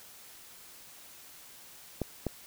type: clicks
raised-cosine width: 2 ms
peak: -17 dBFS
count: 2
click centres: 2.017 / 2.267 s
effects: white hiss -52 dBFS RMS until 2.46 s